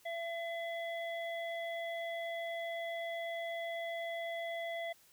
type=harmonic tone; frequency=673 Hz; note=E5; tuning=36 cents sharp; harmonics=1 / 3 / 5; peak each=-38 / -43 / -50 dBFS; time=0.05-4.93 s; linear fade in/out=10 ms; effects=white hiss -65 dBFS RMS until 5.12 s